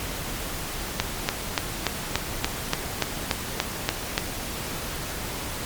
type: click train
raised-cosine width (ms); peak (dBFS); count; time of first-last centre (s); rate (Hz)
0.2; -3; 12; 1-4.179; 3.46
effects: pink hiss -32 dBFS RMS until 5.65 s + MP3 96 kbps